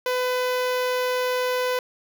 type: tone with notch filter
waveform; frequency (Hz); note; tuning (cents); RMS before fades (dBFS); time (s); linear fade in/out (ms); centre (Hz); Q
sawtooth; 502; B4; +28; -24; 0.06-1.79; 2; 8300; 1.3
effects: none